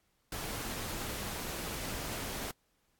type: noise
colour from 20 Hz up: pink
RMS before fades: -39 dBFS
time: 0.32-2.51 s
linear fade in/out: 2 ms
effects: pink hiss -75 dBFS RMS until 2.99 s + AAC 64 kbps